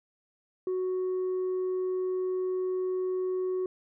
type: tone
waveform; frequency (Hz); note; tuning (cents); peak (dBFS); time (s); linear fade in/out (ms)
sine; 370; F#4; 0; -25; 0.67-3.66; 2
effects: tanh soft clip ceiling -26 dBFS